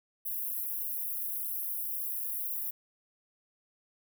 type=high-pass noise; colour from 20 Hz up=white; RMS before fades=-35 dBFS; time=0.25-2.71 s; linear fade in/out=10 ms; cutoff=11000 Hz; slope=48 dB/octave; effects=none